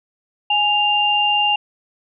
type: tone pair together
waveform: sine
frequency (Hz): 830.7 / 2794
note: G#5 / F7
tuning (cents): 0 / 0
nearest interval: octave + major sixth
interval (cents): 2100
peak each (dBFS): -18 / -16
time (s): 0.5-1.56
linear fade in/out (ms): 5
effects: none